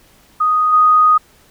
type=tone with level steps; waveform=sine; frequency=1244.5 Hz; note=D#6; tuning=in tune; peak=-11 / -7 dBFS; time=0.4-1.18 s; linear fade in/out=10 ms; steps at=0.72 s; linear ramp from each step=20 ms; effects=pink hiss -50 dBFS RMS until 1.5 s